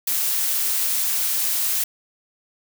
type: noise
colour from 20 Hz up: blue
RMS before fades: -22 dBFS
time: 0.07-1.84 s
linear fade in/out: 5 ms
effects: none

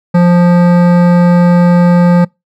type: tone with hard clipping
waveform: sine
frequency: 175.3 Hz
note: F3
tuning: 7 cents sharp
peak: -6 dBFS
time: 0.14-2.25 s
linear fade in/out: 10 ms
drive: 15 dB
effects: noise-tail reverb RT60 0.2 s tail -26 dB re dry

